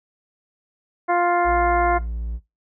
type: harmonic tone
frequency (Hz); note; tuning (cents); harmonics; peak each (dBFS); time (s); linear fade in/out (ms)
350; F4; +4; 1 / 2 / 3 / 4 / 5 / 6; -23 / -19 / -24 / -28 / -32 / -32; 1.08-1.99; 20
type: tone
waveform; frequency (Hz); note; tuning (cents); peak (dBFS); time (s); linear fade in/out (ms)
triangle; 57.3; A#1; -29; -23; 1.44-2.4; 50
effects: noise-tail reverb RT60 0.2 s tail -17 dB re dry